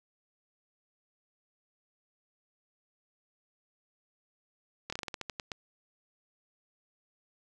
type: slowing click train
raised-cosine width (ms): 0.2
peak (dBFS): -19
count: 11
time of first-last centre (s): 4.9-5.518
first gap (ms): 25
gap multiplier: 1.19
effects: none